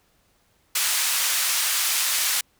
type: band-pass noise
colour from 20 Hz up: white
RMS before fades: -23 dBFS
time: 0.75-2.41 s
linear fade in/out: 5 ms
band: 1200 to 12000 Hz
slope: 12 dB/octave
effects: pink hiss -64 dBFS RMS until 2.59 s